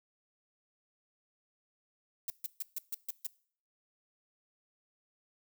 violet noise bursts, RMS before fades -36 dBFS, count 7, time 2.28-3.267 s, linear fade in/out 2 ms, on 21 ms, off 140 ms, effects noise-tail reverb RT60 0.5 s tail -21 dB re dry

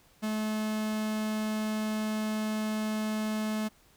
45% pulse tone, 215.7 Hz, A3, 34 cents flat, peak -29 dBFS, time 0.22-3.69 s, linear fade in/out 20 ms, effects pink hiss -62 dBFS RMS until 3.96 s

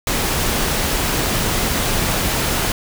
pink noise, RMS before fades -19 dBFS, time 0.07-2.72 s, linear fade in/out 2 ms, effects none

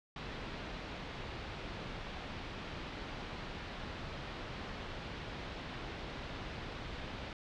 pink low-pass noise, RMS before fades -44 dBFS, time 0.16-7.33 s, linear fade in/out 2 ms, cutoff 4100 Hz, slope 24 dB/octave, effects none

